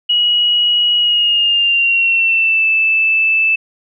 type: tone with pitch glide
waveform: sine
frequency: 2907 to 2635 Hz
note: F#7 to E7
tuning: -31 to -1 cents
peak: -10 dBFS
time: 0.09-3.56 s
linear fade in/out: 10 ms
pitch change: -170 cents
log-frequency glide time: 0.99-2.66 s
effects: none